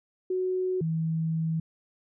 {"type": "tone pair in turn", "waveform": "sine", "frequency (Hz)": [370, 161.61], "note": ["F#4", "E3"], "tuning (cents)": [0, -34], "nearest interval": "octave + major second", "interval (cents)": 1434, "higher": "first", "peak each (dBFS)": -25, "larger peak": "neither", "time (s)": [[0.3, 0.81], [0.81, 1.6]], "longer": "second", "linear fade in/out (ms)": 5, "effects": []}